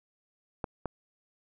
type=clicks; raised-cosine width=1 ms; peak=-18 dBFS; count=2; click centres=0.642 / 0.857 s; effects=none